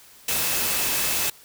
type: tone in noise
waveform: sine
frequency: 2604 Hz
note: E7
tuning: 22 cents flat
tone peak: -35 dBFS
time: 0.28-1.3 s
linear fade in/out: 5 ms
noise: white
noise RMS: -24 dBFS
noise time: 0.28-1.3 s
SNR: -14 dB
effects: white hiss -50 dBFS RMS until 1.44 s